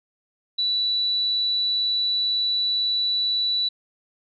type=tone; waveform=sine; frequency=3951 Hz; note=B7; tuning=in tune; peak=-20 dBFS; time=0.58-3.69 s; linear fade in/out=10 ms; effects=none